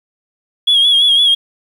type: tone with vibrato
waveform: sine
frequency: 3322 Hz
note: G#7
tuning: in tune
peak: -6 dBFS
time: 0.67-1.35 s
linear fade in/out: 10 ms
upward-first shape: sine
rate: 5.9 Hz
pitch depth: 54 cents each way
effects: tanh soft clip ceiling -5 dBFS + 7-bit